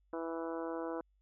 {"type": "harmonic tone", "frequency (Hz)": 164.81, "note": "E3", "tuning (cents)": 0, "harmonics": [2, 3, 4, 5, 6, 7, 8, 9], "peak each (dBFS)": [-40, -41, -45, -50, -47, -53, -51, -54], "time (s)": [0.13, 1.01], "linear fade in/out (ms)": 2, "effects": ["added 49 Hz sine -69 dBFS peak until 1.21 s"]}